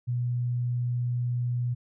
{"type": "tone", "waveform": "sine", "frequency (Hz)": 122.1, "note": "B2", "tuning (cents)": -19, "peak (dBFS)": -25, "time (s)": [0.07, 1.75], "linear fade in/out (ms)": 20, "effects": []}